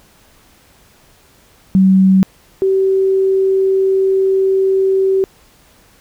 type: tone pair in turn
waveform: sine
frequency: 190 / 384 Hz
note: F#3 / G4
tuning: +46 / -36 cents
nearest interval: octave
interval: 1218 cents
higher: second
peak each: -6 / -10 dBFS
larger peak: first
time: 1.75-2.23 / 2.62-5.24 s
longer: second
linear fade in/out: 0 ms
effects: pink hiss -49 dBFS RMS until 6 s